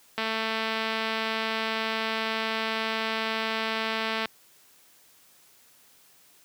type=click train; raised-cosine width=0.3 ms; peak=-13 dBFS; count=906; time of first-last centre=0.18-4.257 s; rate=222 Hz; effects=white hiss -58 dBFS RMS until 6.44 s + high-pass 100 Hz 12 dB/octave